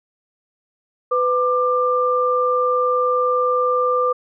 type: tone pair together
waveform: sine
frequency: 500.3 / 1190 Hz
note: B4 / D6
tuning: +22 / +22 cents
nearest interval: octave + minor third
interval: 1500 cents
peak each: -18 dBFS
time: 1.11-4.13 s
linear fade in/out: 10 ms
effects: none